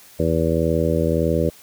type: harmonic tone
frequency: 81.7 Hz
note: E2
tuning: 15 cents flat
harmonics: 1 / 2 / 3 / 4 / 5 / 6 / 7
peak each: -24 / -23 / -26 / -25 / -26 / -23 / -25 dBFS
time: 0.19-1.5 s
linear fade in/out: 10 ms
effects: white hiss -47 dBFS RMS until 1.62 s